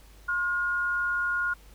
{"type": "tone pair together", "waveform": "sine", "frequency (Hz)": [1068.6, 1427], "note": ["C6", "F6"], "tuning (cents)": [36, 37], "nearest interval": "perfect fourth", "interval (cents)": 501, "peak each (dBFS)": [-35, -25], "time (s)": [0.28, 1.54], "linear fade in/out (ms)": 10, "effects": ["added 50 Hz sine -50 dBFS peak until 1.74 s", "pink hiss -57 dBFS RMS until 1.74 s"]}